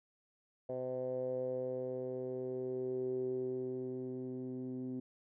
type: tone with low-pass filter sweep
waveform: 10% pulse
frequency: 127.9 Hz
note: C3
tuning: 39 cents flat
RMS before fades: -39 dBFS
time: 0.69-5 s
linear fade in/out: 5 ms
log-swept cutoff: 570 to 290 Hz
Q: 6.7
effects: none